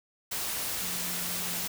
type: tone in noise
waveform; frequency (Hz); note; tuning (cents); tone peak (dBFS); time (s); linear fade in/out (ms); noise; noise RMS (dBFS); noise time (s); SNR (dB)
sine; 177.9; F3; +32; -43; 0.81-1.67; 10; white; -33; 0.31-1.68; -13
effects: none

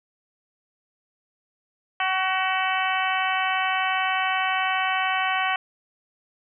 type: harmonic tone with a mistuned harmonic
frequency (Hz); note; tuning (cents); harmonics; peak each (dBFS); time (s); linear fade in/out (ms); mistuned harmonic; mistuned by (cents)
377.3; F#4; +34; 2 / 3 / 4 / 5 / 6 / 7 / 8; -26 / -28 / -29 / -30 / -31 / -31 / -32; 2-5.56; 2; 3; -15
effects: none

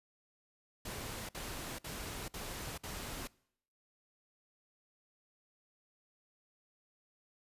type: noise bursts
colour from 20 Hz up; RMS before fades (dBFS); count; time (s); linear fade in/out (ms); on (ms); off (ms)
pink; -43; 5; 0.85-3.274; 5; 440; 56
effects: noise-tail reverb RT60 0.7 s tail -24 dB re dry + resampled to 32000 Hz

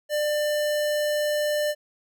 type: tone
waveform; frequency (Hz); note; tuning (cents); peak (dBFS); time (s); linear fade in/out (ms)
square; 596; D5; +25; -23; 0.09-1.75; 50
effects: none

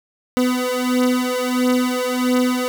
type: beating tone pair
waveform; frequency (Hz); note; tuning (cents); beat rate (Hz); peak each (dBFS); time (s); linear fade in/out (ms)
30% pulse; 250 / 251.5; B3 / B3; +21 / +32; 1.5; -17; 0.37-2.68; 0
effects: none

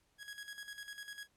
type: tone with tremolo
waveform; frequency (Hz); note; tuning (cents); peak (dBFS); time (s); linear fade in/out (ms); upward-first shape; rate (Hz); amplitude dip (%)
sawtooth; 1661.2; G#6; 0; -40; 0.18-1.28; 50; square; 10; 65
effects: pink hiss -75 dBFS RMS until 1.36 s + low-pass 12000 Hz 12 dB/octave

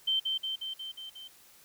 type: tone with echo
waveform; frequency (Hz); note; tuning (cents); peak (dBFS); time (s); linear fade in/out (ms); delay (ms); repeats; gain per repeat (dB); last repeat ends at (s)
sine; 3111; G7; -14; -25; 0.07-0.2; 10; 180; 6; -3; 1.28
effects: white hiss -58 dBFS RMS until 1.64 s

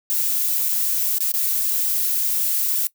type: noise with dropouts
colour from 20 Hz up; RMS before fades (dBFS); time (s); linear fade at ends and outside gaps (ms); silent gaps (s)
violet; -21; 0.1-2.87; 0; 0.687-0.691 / 1.184-1.205 / 1.317-1.339 / 2.678-2.682
effects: noise-tail reverb RT60 0.1 s tail -20 dB re dry

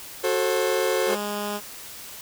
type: chord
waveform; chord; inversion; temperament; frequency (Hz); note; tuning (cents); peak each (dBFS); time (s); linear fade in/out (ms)
40% pulse; F# diminished; none; equal with one note detuned; 370 / 440 / 533; F#4 / A4 / C5; 0 / 0 / +32; -25 / -25 / -24; 0.23-1.16; 20
type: tone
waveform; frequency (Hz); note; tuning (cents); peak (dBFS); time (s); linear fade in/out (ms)
10% pulse; 206.5; G#3; -10; -19; 1.06-1.61; 50
effects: white hiss -40 dBFS RMS until 2.21 s

